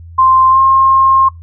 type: tone with pitch glide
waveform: sine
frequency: 1046.5 to 1067.3 Hz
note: C6 to C6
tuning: 0 to +34 cents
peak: -5 dBFS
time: 0.18-1.29 s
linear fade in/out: 10 ms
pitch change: +34 cents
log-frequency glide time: 0.5-0.59 s
effects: noise-tail reverb RT60 0.2 s tail -24 dB re dry + added 84 Hz sine -30 dBFS peak until 1.42 s